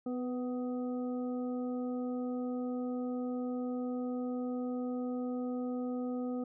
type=harmonic tone with a mistuned harmonic; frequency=250 Hz; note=B3; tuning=21 cents sharp; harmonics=1 / 2 / 3 / 5; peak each=-34 / -40 / -48 / -53 dBFS; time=0.06-6.44 s; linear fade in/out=5 ms; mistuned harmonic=2; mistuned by=-15 cents; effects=none